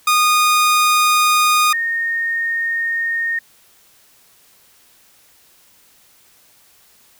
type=tone pair in turn; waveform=sawtooth / sine; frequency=1230 / 1842.9 Hz; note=D#6 / A#6; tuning=-20 / -20 cents; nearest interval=perfect fifth; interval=700 cents; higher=second; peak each=-8 / -17 dBFS; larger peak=first; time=0.07-1.73 / 1.73-3.39 s; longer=neither; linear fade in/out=5 ms; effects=white hiss -52 dBFS RMS until 7.19 s